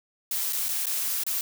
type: noise with dropouts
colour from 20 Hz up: blue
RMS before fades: -28 dBFS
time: 0.31-1.41 s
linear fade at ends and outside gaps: 2 ms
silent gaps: 0.526-0.53 / 0.685-0.689 / 0.858-0.867 / 1.237-1.265 s
effects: none